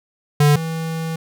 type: tone pair in turn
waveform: square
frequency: 146.83 / 162.49 Hz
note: D3 / E3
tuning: 0 / -25 cents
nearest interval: major second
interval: 175 cents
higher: second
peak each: -11 / -23 dBFS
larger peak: first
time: 0.4-0.56 / 0.56-1.16 s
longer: second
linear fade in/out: 5 ms
effects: none